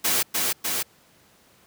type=noise with echo; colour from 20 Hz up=white; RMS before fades=-22 dBFS; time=0.04-0.23 s; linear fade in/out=10 ms; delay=300 ms; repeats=2; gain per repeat=-2 dB; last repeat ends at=0.83 s; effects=pink hiss -57 dBFS RMS until 1.66 s + high-pass 100 Hz 12 dB/octave